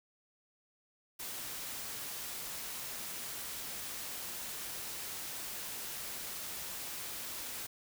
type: noise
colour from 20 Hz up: white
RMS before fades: -42 dBFS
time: 1.19-7.67 s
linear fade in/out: 10 ms
effects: none